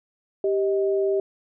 sine tone pair together, 392 / 628.9 Hz, G4 / D#5, 0 / +18 cents, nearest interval minor sixth, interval 818 cents, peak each -20 / -27 dBFS, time 0.44-1.2 s, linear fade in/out 2 ms, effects none

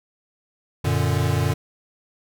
square chord, Gb augmented, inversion none, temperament equal, 92.5 / 116.54 / 146.83 Hz, Gb2 / Bb2 / D3, 0 / 0 / 0 cents, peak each -24 dBFS, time 0.84-1.54 s, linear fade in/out 10 ms, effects none

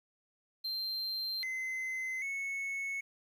triangle tone with pitch steps, 4152 / 2054 / 2202 Hz, C8 / C7 / C#7, -14 / -33 / -12 cents, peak -33 dBFS, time 0.64-3.01 s, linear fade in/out 10 ms, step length 790 ms, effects 11-bit

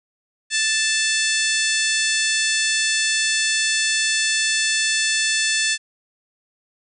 harmonic tone with a mistuned harmonic, 880 Hz, A5, in tune, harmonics 2 / 3 / 4 / 5 / 6 / 7 / 8 / 9 / 10, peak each -23 / -25 / -26 / -27 / -28 / -28 / -29 / -30 / -30 dBFS, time 0.5-5.78 s, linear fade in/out 50 ms, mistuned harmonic 8, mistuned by +25 cents, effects none

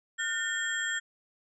sine tone cluster, 1428 / 1525 / 1806 / 3241 / 7470 Hz, F6 / G6 / A6 / G#7 / A#8, +38 / -48 / +45 / -43 / +3 cents, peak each -37 / -39 / -31 / -38 / -38 dBFS, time 0.18-1 s, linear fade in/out 20 ms, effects none

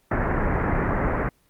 pink low-pass noise, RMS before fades -23 dBFS, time 0.11-1.29 s, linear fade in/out 2 ms, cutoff 2000 Hz, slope 48 dB/octave, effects pink hiss -63 dBFS RMS until 1.49 s + Opus 24 kbps

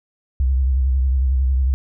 sine tone with vibrato, 65.41 Hz, C2, in tune, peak -14 dBFS, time 0.4-1.74 s, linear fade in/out 0 ms, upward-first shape sine, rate 11 Hz, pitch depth 80 cents each way, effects none

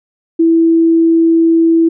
sine tone, 329.6 Hz, E4, in tune, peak -6 dBFS, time 0.39-1.89 s, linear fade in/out 10 ms, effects none

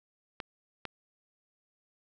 clicks, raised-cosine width 0.3 ms, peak -20 dBFS, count 2, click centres 0.402 / 0.853 s, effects none

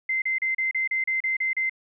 sine tone bursts, 2076 Hz, C7, 14 cents flat, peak -22 dBFS, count 10, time 0.09-1.696 s, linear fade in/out 5 ms, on 130 ms, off 34 ms, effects none

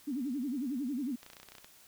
sine tone with vibrato, 265 Hz, C4, 22 cents sharp, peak -32 dBFS, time 0.07-1.16 s, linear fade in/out 10 ms, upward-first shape sine, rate 11 Hz, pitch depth 210 cents each way
clicks, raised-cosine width 0.2 ms, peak -32 dBFS, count 12, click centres 1.231 / 1.264 / 1.301 / 1.333 / 1.368 / 1.4 / 1.431 / 1.487 / 1.52 / 1.552 / 1.583 / 1.645 s
effects white hiss -59 dBFS RMS until 1.87 s

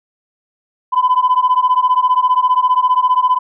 sine beating tone pair, 1000 / 1015 Hz, B5 / B5, +21 / +47 cents, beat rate 15 Hz, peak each -12 dBFS, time 0.92-3.39 s, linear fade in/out 20 ms, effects tanh soft clip ceiling -5 dBFS

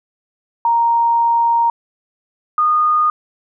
sine tone pair in turn, 932.3 / 1227.7 Hz, A#5 / D#6, 0 / -24 cents, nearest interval perfect fourth, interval 476 cents, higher second, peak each -11 dBFS, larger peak neither, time 0.65-1.7 / 2.58-3.1 s, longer first, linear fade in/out 2 ms, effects none

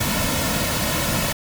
pink noise with comb filter, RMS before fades -22 dBFS, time 0-1.33 s, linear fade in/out 10 ms, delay 2.5 ms, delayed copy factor -0.6, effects none

